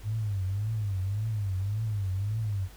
sine tone with vibrato, 102 Hz, G#2, 31 cents flat, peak -27 dBFS, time 0.03-2.69 s, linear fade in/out 50 ms, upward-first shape triangle, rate 1.8 Hz, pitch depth 180 cents each way, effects added 50 Hz sine -47 dBFS peak until 2.76 s + pink hiss -54 dBFS RMS until 2.76 s

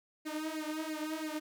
sawtooth tone with flanger, 311.1 Hz, D#4, in tune, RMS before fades -38 dBFS, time 0.25-1.4 s, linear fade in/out 20 ms, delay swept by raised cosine 0.42 to 4.02 ms, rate 3 Hz, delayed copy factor +0.9, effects none

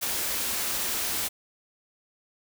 white band-stop noise, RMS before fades -29 dBFS, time 0.01-1.29 s, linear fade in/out 20 ms, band 120 to 170 Hz, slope 96 dB/octave, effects none

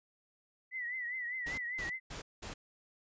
sine tone with vibrato, 1975.5 Hz, B6, in tune, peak -36 dBFS, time 0.71-2 s, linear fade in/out 50 ms, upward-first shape triangle, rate 5 Hz, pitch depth 98 cents each way
pink noise bursts, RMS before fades -44 dBFS, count 4, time 1.46-2.54 s, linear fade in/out 10 ms, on 120 ms, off 200 ms
effects resampled to 16000 Hz

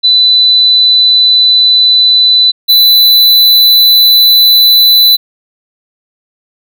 sine / square tone pair in turn, 3994 / 3994 Hz, B7 / B7, +19 / +19 cents, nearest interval unison, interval 0 cents, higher neither, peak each -3 dBFS, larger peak neither, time 0.03-2.52 / 2.68-5.17 s, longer neither, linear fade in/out 20 ms, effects none

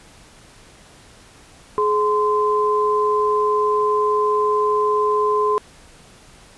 sine tone pair together, 422.2 / 1032.4 Hz, G#4 / C6, +29 / -23 cents, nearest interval octave + minor third, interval 1548 cents, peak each -18 dBFS, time 1.78-5.58 s, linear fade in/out 0 ms, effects pink hiss -47 dBFS RMS until 6.57 s + resampled to 24000 Hz

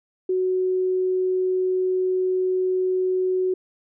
sine tone, 370.7 Hz, F#4, 3 cents sharp, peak -19 dBFS, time 0.29-3.54 s, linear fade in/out 5 ms, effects none

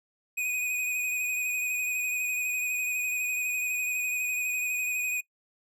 square tone with vibrato, 2489 Hz, D#7, in tune, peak -28 dBFS, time 0.37-5.21 s, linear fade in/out 10 ms, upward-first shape triangle, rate 12 Hz, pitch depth 30 cents each way, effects noise-tail reverb RT60 0.1 s tail -22 dB re dry

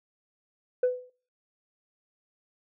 sine tone with exponential decay, 500 Hz, B4, 21 cents sharp, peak -16 dBFS, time 0.83-1.1 s, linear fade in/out 5 ms, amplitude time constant 58 ms, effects noise-tail reverb RT60 0.5 s tail -25 dB re dry + tanh soft clip ceiling -18 dBFS

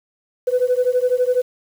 sine beating tone pair, 493.9 / 505.9 Hz, B4 / B4, 0 / +42 cents, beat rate 12 Hz, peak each -17 dBFS, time 0.47-1.42 s, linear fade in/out 10 ms, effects tanh soft clip ceiling -9 dBFS + 7-bit

